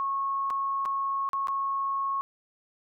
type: tone with dropouts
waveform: sine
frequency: 1096 Hz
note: C#6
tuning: 20 cents flat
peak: -26 dBFS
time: 0-2.21 s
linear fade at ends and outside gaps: 0 ms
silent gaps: 0.502-0.506 / 0.853-0.858 / 1.29-1.332 / 1.472-1.483 s
effects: none